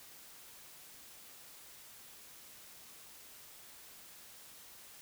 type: silence
effects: white hiss -55 dBFS RMS until 5.01 s